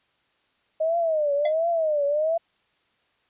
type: tone with vibrato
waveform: sine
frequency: 622.3 Hz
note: D#5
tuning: in tune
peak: -20 dBFS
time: 0.8-2.38 s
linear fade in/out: 10 ms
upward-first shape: triangle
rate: 1.4 Hz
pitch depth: 180 cents each way
type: tone with exponential decay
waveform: square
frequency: 682 Hz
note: F5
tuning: 41 cents flat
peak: -22 dBFS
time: 1.45-1.54 s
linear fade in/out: 5 ms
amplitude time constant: 19 ms
effects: white hiss -67 dBFS RMS until 3.29 s + resampled to 8000 Hz